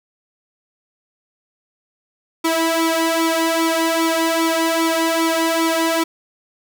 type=tone with flanger; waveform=sawtooth; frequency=327.7 Hz; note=E4; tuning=10 cents flat; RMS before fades=-18 dBFS; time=2.44-6.04 s; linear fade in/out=10 ms; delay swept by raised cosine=0.87 to 2.07 ms; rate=2.5 Hz; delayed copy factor=+0.8; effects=none